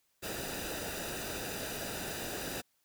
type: noise with comb filter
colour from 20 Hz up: pink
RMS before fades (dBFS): -39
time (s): 0.22-2.62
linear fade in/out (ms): 20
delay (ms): 0.92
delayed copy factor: -0.65
effects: white hiss -75 dBFS RMS until 2.84 s